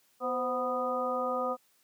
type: harmonic tone with a mistuned harmonic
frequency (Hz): 247.5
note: B3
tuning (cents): +4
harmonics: 1 / 2 / 3 / 4 / 5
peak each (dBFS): -39 / -32 / -36 / -41 / -33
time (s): 0.2-1.57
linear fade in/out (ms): 50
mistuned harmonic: 2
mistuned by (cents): +67
effects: white hiss -68 dBFS RMS until 1.83 s + high-pass 100 Hz 12 dB/octave